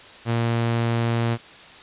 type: tone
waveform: sawtooth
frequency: 116.54 Hz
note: A#2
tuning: in tune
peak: -16 dBFS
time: 0.25-1.38 s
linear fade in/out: 50 ms
effects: white hiss -44 dBFS RMS until 1.82 s + resampled to 8000 Hz